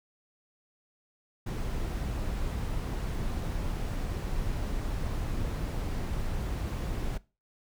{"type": "noise", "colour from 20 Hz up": "brown", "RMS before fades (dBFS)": -32, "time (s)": [1.46, 7.18], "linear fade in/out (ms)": 10, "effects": ["noise-tail reverb RT60 0.3 s tail -21 dB re dry"]}